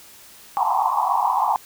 pink band-pass noise, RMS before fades -20 dBFS, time 0.57-1.56 s, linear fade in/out 0 ms, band 740 to 1100 Hz, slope 96 dB/octave, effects white hiss -46 dBFS RMS until 1.65 s

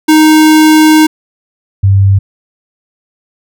square / sine tone pair in turn, 311.1 / 97.99 Hz, D#4 / G2, 0 / 0 cents, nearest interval octave + minor sixth, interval 2000 cents, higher first, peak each -3 dBFS, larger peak neither, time 0.08-1.07 / 1.83-2.19 s, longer first, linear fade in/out 10 ms, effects none

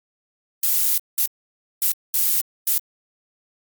violet noise bursts at uneven times, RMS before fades -19 dBFS, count 5, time 0.63-0.98 / 1.18-1.26 / 1.82-1.92 / 2.14-2.41 / 2.67-2.78 s, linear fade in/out 2 ms, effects Opus 32 kbps

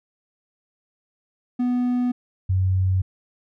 triangle / sine tone pair in turn, 246.9 / 93.72 Hz, B3 / F#2, 0 / +23 cents, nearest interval octave + perfect fourth, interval 1677 cents, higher first, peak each -17 dBFS, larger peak neither, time 1.59-2.12 / 2.49-3.02 s, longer neither, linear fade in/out 10 ms, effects none

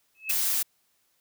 sine tone with exponential growth, 2592 Hz, E7, 30 cents flat, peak -25 dBFS, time 0.15-0.31 s, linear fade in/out 0 ms, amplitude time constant 34 ms
blue noise, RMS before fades -26 dBFS, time 0.29-0.63 s, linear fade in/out 10 ms
effects white hiss -70 dBFS RMS until 1.2 s

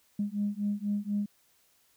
sine beating tone pair, 203.1 / 207.2 Hz, G#3 / G#3, -38 / -4 cents, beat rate 4.1 Hz, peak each -31 / -31 dBFS, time 0.19-1.26 s, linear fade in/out 5 ms, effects tanh soft clip ceiling -21 dBFS + white hiss -67 dBFS RMS until 1.96 s

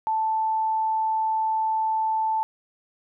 sine tone, 880 Hz, A5, in tune, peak -21 dBFS, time 0.07-2.43 s, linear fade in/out 0 ms, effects none

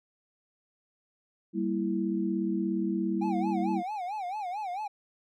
sine chord, E diminished, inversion first, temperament equal, 196 / 233.1 / 329.6 Hz, G3 / Bb3 / E4, 0 / 0 / 0 cents, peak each -30 / -34 / -30 dBFS, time 1.53-3.83 s, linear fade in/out 50 ms
triangle tone with vibrato, 781 Hz, G5, 7 cents flat, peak -30 dBFS, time 3.21-4.88 s, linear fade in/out 10 ms, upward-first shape sine, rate 4.5 Hz, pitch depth 180 cents each way
effects none

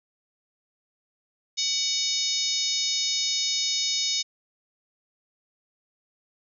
harmonic tone with a mistuned harmonic, 740 Hz, F#5, in tune, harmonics 3 / 4 / 5 / 6 / 7 / 8 / 9, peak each -37 / -37 / -28 / -34 / -28 / -34 / -32 dBFS, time 1.57-4.23 s, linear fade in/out 20 ms, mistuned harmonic 3, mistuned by +33 cents, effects none

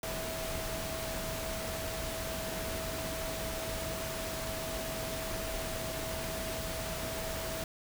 sine tone in noise, 649 Hz, E5, 27 cents flat, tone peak -40 dBFS, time 0.03-7.64 s, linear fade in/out 2 ms, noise pink, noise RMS -38 dBFS, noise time 0.03-7.64 s, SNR -5 dB, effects none

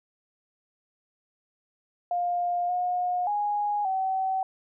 sine tone with pitch steps, 705 / 719 / 827 / 762 Hz, F5 / F#5 / G#5 / G5, +16 / -50 / -8 / -49 cents, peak -24 dBFS, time 2.11-4.43 s, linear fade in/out 2 ms, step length 580 ms, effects none

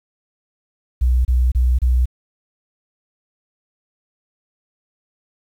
sine tone bursts, 62.2 Hz, B1, 13 cents sharp, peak -12 dBFS, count 4, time 1.01-2.057 s, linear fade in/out 10 ms, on 240 ms, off 29 ms, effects 8-bit

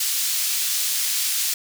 pink high-pass noise, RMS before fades -23 dBFS, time 0-1.54 s, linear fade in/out 5 ms, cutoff 4100 Hz, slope 12 dB/octave, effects none

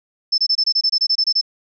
sine tone bursts, 5274 Hz, E8, in tune, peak -13 dBFS, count 13, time 0.32-1.413 s, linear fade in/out 10 ms, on 61 ms, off 25 ms, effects none

